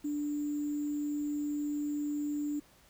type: tone with sample-and-hold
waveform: sine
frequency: 293.7 Hz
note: D4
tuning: in tune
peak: -31 dBFS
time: 0.04-2.6 s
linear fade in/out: 10 ms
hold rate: 7350 Hz
effects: pink hiss -62 dBFS RMS until 2.89 s